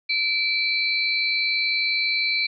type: tone cluster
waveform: sine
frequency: 2327 / 4065 / 4426 Hz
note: D7 / B7 / C#8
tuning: -17 / +49 / -3 cents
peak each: -22 / -25 / -31 dBFS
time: 0.09-2.47 s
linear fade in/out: 10 ms
effects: none